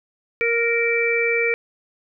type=harmonic tone; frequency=466.2 Hz; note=A#4; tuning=in tune; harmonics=1 / 3 / 4 / 5; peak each=-21 / -31 / -27 / -20 dBFS; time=0.41-1.54 s; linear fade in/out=0 ms; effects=none